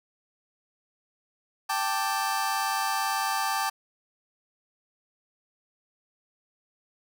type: chord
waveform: sawtooth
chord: G suspended second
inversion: none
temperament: just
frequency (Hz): 784 / 882 / 1176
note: G5 / A5 / D6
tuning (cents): 0 / +4 / +2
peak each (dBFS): -26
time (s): 1.69-3.7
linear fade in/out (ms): 10
effects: none